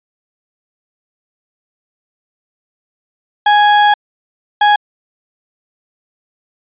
35% pulse tone bursts at uneven times, 830.6 Hz, G#5, in tune, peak -5 dBFS, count 2, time 3.46-3.94 / 4.61-4.76 s, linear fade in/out 5 ms, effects resampled to 8000 Hz

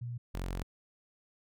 sine / sawtooth tone pair in turn, 120 / 44.95 Hz, B2 / F#1, -49 / -49 cents, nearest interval octave + perfect fourth, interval 1700 cents, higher first, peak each -36 / -31 dBFS, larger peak second, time 0.01-0.18 / 0.34-0.63 s, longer second, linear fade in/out 10 ms, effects none

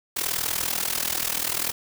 white noise with amplitude modulation, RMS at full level -23 dBFS, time 0.16-1.72 s, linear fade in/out 10 ms, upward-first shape sine, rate 40.5 Hz, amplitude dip 85%, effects none

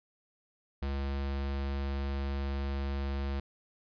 square tone, 69.1 Hz, C#2, 5 cents flat, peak -32 dBFS, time 0.82-3.4 s, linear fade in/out 5 ms, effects resampled to 11025 Hz

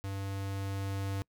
square tone with level ramp, 98 Hz, G2, in tune, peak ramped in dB -36 to -33 dBFS, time 0.04-1.22 s, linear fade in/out 0 ms, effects noise-tail reverb RT60 0.1 s tail -26 dB re dry

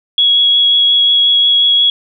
sine tone with vibrato, 3336 Hz, G#7, 7 cents sharp, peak -7 dBFS, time 0.18-1.9 s, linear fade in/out 2 ms, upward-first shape triangle, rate 5.6 Hz, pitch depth 11 cents each way, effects none

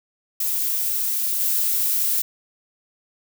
violet noise with level steps, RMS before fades -23 / -21 dBFS, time 0.4-2.22 s, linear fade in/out 5 ms, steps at 1.39 s, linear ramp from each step 20 ms, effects none

